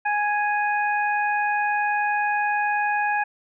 harmonic tone, 830.6 Hz, G#5, in tune, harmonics 1 / 2 / 3, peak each -22 / -25 / -30 dBFS, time 0.05-3.24 s, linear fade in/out 10 ms, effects none

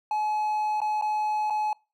triangle tone with dropouts, 851 Hz, G#5, 42 cents sharp, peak -22 dBFS, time 0.11-1.73 s, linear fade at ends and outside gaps 2 ms, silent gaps 0.804-0.816 / 1.013-1.022 / 1.5-1.505 s, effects noise-tail reverb RT60 0.3 s tail -25 dB re dry

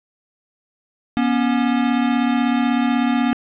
square tone pair together, 241 / 277.2 Hz, B3 / C#4, -42 / 0 cents, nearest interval major second, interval 242 cents, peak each -18 / -21 dBFS, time 1.17-3.33 s, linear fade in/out 0 ms, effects resampled to 8000 Hz + 8-bit

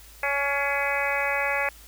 harmonic tone with a mistuned harmonic, 280.7 Hz, C#4, 22 cents sharp, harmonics 2 / 3 / 4 / 5 / 6 / 7 / 8 / 9, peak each -30 / -31 / -34 / -34 / -30 / -30 / -31 / -32 dBFS, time 0.23-1.69 s, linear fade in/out 2 ms, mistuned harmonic 7, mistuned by +47 cents, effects added 54 Hz sine -49 dBFS peak until 1.87 s + white hiss -50 dBFS RMS until 1.87 s

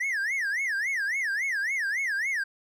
triangle tone with vibrato, 1864.7 Hz, A#6, in tune, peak -24 dBFS, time 0-2.44 s, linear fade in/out 10 ms, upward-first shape sine, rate 3.6 Hz, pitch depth 290 cents each way, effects none

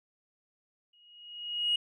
sine tone with exponential growth, 2886 Hz, F#7, 44 cents flat, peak -22 dBFS, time 0.93-1.76 s, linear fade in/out 5 ms, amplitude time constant 180 ms, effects tanh soft clip ceiling -20 dBFS

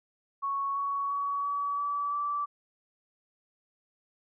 sine tone with pitch steps, 1108.7 / 1119 / 1129.4 / 1139.9 / 1150.5 / 1161.1 Hz, C#6 / C#6 / C#6 / C#6 / D6 / D6, 0 / +16 / +32 / +48 / -36 / -20 cents, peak -28 dBFS, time 0.42-2.46 s, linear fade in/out 20 ms, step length 340 ms, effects none

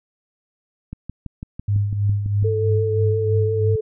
click train, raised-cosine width 5 ms, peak -18 dBFS, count 10, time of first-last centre 0.93-2.428 s, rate 6.01 Hz
sine tone with tremolo, 101.9 Hz, G#2, 32 cents flat, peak -15 dBFS, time 1.68-3.76 s, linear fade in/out 5 ms, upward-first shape sine, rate 3.1 Hz, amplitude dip 55%
sine tone with vibrato, 440 Hz, A4, in tune, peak -20 dBFS, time 2.44-3.81 s, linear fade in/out 10 ms, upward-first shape triangle, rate 5.7 Hz, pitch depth 22 cents each way
effects none

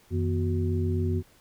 sine tone cluster, 90.7 / 158.4 / 242.4 / 368.8 Hz, F#2 / D#3 / B3 / F#4, -34 / +31 / -32 / -6 cents, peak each -25 / -34 / -32 / -32 dBFS, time 0.1-1.23 s, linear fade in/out 50 ms, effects pink hiss -59 dBFS RMS until 1.4 s

